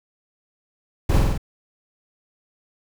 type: noise with echo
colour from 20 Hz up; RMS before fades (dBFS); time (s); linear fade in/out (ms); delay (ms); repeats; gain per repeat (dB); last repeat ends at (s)
brown; -18; 1.09-1.19; 5; 47; 4; -2; 1.378
effects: none